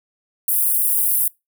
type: high-pass noise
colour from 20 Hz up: pink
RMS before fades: -18 dBFS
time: 0.48-1.28 s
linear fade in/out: 2 ms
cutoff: 9900 Hz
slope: 48 dB/octave
effects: noise-tail reverb RT60 0.2 s tail -23 dB re dry